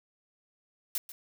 blue noise with echo, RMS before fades -31 dBFS, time 0.95-0.98 s, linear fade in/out 2 ms, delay 140 ms, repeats 1, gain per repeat -14 dB, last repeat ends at 1.12 s, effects none

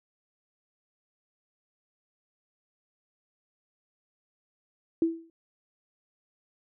sine tone with exponential decay, 329.6 Hz, E4, in tune, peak -18 dBFS, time 5.02-5.3 s, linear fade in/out 2 ms, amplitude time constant 59 ms, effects none

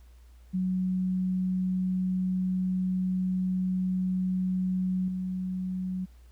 sine tone with level steps, 185 Hz, F#3, in tune, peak -25 / -29 dBFS, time 0.53-6.06 s, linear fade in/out 20 ms, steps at 5.08 s, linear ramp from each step 2 ms, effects added 60 Hz sine -50 dBFS peak until 6.31 s + pink hiss -66 dBFS RMS until 6.31 s

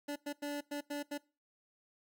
25% pulse tone bursts at uneven times, 289.8 Hz, D4, 23 cents flat, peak -33 dBFS, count 6, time 0.08-0.16 / 0.26-0.33 / 0.42-0.61 / 0.71-0.81 / 0.9-1.03 / 1.11-1.18 s, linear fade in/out 10 ms, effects noise-tail reverb RT60 0.3 s tail -21 dB re dry

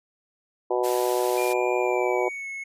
harmonic tone, 123.47 Hz, B2, in tune, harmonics 3 / 4 / 5 / 6 / 7 / 8, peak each -25 / -27 / -29 / -31 / -32 / -33 dBFS, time 0.7-2.29 s, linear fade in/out 10 ms
white high-pass noise, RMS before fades -35 dBFS, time 0.83-1.54 s, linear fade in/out 20 ms, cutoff 1200 Hz, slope 24 dB/octave
triangle tone with pitch glide, 2400 to 2188 Hz, D7 to C#7, +37 to -23 cents, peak -30 dBFS, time 1.37-2.64 s, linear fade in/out 10 ms, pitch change -160 cents, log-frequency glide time 1.8-2.48 s
effects resampled to 32000 Hz

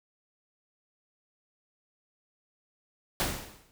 pink noise with exponential decay, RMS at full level -26 dBFS, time 3.2-3.71 s, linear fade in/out 0 ms, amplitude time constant 110 ms, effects none

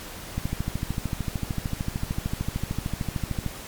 click train, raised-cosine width 5 ms, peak -14 dBFS, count 42, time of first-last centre 0.38-3.463 s, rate 13.3 Hz, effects pink hiss -39 dBFS RMS until 3.67 s + MP3 96 kbps

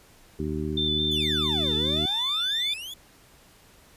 harmonic tone, 76.4 Hz, D#2, 31 cents flat, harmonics 1 / 2 / 3 / 4 / 5, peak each -33 / -33 / -33 / -33 / -33 dBFS, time 0.39-2.06 s, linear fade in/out 5 ms
sine tone with vibrato, 3536 Hz, A7, 8 cents sharp, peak -24 dBFS, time 0.77-2.74 s, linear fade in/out 5 ms, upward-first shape square, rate 4.6 Hz, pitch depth 17 cents each way
40% pulse exponential two-way sweep, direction down then up, 3520 to 421.8 to 3520 Hz, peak -34 dBFS, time 1.11-2.94 s, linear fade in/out 5 ms, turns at 1.74 s
effects pink hiss -55 dBFS RMS until 3.96 s + resampled to 32000 Hz

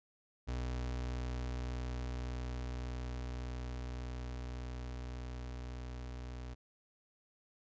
35% pulse tone with level ramp, 61.74 Hz, B1, in tune, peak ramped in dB -34 to -41 dBFS, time 0.47-6.55 s, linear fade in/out 20 ms, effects resampled to 16000 Hz

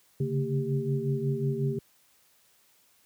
sine tone cluster, 137.1 / 142.6 / 227.5 / 395.9 Hz, C#3 / C#3 / A#3 / G4, -19 / +49 / -42 / +17 cents, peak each -30 / -30 / -35 / -32 dBFS, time 0.2-1.79 s, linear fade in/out 5 ms, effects white hiss -64 dBFS RMS until 3.05 s + high-pass 60 Hz 12 dB/octave

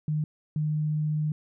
sine tone pair in turn, 152.5 / 152.5 Hz, D#3 / D#3, -34 / -34 cents, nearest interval unison, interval 0 cents, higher neither, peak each -24 dBFS, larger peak neither, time 0.08-0.24 / 0.56-1.32 s, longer second, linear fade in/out 2 ms, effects none

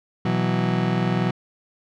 35% pulse chord, B suspended fourth, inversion none, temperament just, 123.47 / 164.63 / 185.21 Hz, B2 / E3 / F#3, 0 / -2 / +2 cents, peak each -23 / -24 / -21 dBFS, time 0.25-1.31 s, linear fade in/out 5 ms, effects low-pass 3000 Hz 12 dB/octave

